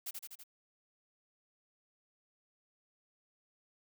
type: noise with echo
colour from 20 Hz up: blue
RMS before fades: -40 dBFS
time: 0.06-0.11 s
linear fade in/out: 10 ms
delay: 82 ms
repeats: 4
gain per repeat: -3 dB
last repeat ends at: 0.438 s
effects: none